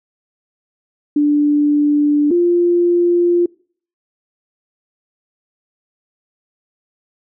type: tone pair in turn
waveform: sine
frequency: 293.7 / 348.4 Hz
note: D4 / F4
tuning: 0 / -4 cents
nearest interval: minor third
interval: 296 cents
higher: second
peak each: -10 dBFS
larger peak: neither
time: 1.16-2.31 / 2.31-3.46 s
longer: neither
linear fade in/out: 5 ms
effects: noise-tail reverb RT60 0.5 s tail -25 dB re dry